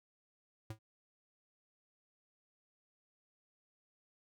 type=tone with exponential decay; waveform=square; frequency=109.4 Hz; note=A2; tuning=9 cents flat; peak=-39 dBFS; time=0.7-0.79 s; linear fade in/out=5 ms; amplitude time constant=19 ms; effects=none